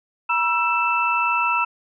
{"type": "tone cluster", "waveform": "sine", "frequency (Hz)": [958, 1333, 2649], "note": ["A#5", "E6", "E7"], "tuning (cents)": [47, 19, 8], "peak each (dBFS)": -22, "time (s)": [0.29, 1.65], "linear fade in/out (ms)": 10, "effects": []}